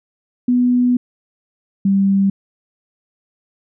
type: tone pair in turn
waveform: sine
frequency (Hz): 246.9 / 195.96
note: B3 / G3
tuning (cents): 0 / 0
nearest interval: major third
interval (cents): 400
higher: first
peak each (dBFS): -11 / -11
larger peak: neither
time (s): 0.48-0.97 / 1.85-2.3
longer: first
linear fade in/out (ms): 5
effects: none